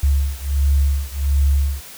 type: beating tone pair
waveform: sine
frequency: 69.3 / 70.7 Hz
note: C#2 / C#2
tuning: 0 / +35 cents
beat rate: 1.4 Hz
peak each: -17 / -18 dBFS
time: 0.03-1.81 s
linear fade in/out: 5 ms
effects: white hiss -38 dBFS RMS until 1.97 s